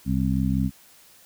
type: harmonic tone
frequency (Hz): 65.4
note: C2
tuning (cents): 0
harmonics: 1 / 2 / 3 / 4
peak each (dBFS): -27 / -26 / -24 / -27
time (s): 0.05-0.71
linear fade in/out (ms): 50
effects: white hiss -53 dBFS RMS until 1.25 s